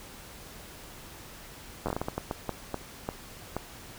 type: slowing click train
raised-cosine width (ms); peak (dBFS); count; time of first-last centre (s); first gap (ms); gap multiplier
1; -16; 14; 1.86-3.566; 10; 1.38
effects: pink hiss -47 dBFS RMS until 3.98 s